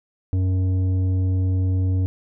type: tone with tanh clipping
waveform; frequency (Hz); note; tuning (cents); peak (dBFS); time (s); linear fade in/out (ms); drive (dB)
triangle; 93; F#2; +9; -19; 0.33-2.06; 0; 13
effects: none